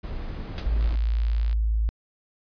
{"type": "noise", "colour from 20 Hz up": "brown", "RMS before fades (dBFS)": -33, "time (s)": [0.03, 0.96], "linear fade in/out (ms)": 10}
{"type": "noise with exponential decay", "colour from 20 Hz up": "white", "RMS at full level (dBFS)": -31, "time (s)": [0.58, 0.71], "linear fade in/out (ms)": 0, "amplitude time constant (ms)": 28}
{"type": "tone", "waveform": "sine", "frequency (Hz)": 54.4, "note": "A1", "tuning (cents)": -19, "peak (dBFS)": -20, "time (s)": [0.66, 1.89], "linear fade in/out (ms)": 0}
{"type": "click train", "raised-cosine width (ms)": 0.2, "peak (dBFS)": -26, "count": 45, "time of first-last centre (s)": [0.81, 1.529], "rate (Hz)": 61.2}
{"effects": ["resampled to 11025 Hz"]}